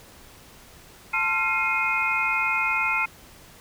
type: tone cluster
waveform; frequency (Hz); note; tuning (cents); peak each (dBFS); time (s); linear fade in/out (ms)
sine; 882 / 1050 / 1376 / 2136 / 2493; A5 / C6 / F6 / C7 / D#7; +4 / +6 / -26 / +35 / +3; -30 / -34 / -28 / -26 / -25; 1.13-3.06; 10
effects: pink hiss -49 dBFS RMS until 3.6 s